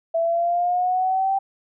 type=exponential sweep; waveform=sine; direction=up; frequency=659.3 to 784 Hz; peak=-18 dBFS; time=0.14-1.39 s; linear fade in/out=10 ms; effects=none